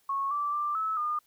sine tone with pitch steps, 1100 / 1166 / 1182 / 1300 / 1215 Hz, C#6 / D6 / D6 / E6 / D#6, -14 / -13 / +11 / -24 / -42 cents, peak -27 dBFS, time 0.09-1.19 s, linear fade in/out 5 ms, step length 220 ms, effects white hiss -68 dBFS RMS until 1.26 s

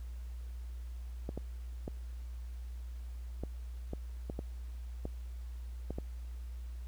clicks, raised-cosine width 2 ms, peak -25 dBFS, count 10, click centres 1.291 / 1.376 / 1.879 / 3.436 / 3.934 / 4.299 / 4.391 / 5.054 / 5.906 / 5.985 s, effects added 60 Hz sine -40 dBFS peak until 6.87 s + pink hiss -64 dBFS RMS until 6.87 s

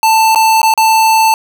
square tone with dropouts, 886 Hz, A5, 12 cents sharp, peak -7 dBFS, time 0.03-1.34 s, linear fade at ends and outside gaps 1 ms, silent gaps 0.348-0.358 / 0.617-0.63 / 0.739-0.776 s, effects none

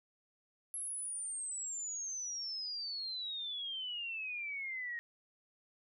sine exponential sweep, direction down, 11175 to 1864.7 Hz, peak -38 dBFS, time 0.74-4.99 s, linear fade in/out 0 ms, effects none

